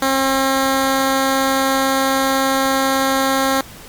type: tone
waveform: 10% pulse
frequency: 268.2 Hz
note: C4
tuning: 43 cents sharp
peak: -6 dBFS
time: 0.02-3.61 s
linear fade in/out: 2 ms
effects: pink hiss -38 dBFS RMS until 3.88 s + MP3 96 kbps